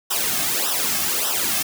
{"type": "noise with flanger", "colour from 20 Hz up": "white", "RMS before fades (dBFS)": -22, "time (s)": [0.1, 1.63], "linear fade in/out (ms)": 10, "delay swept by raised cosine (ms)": [0.44, 2.14], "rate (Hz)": 1.7, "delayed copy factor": -0.85, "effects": []}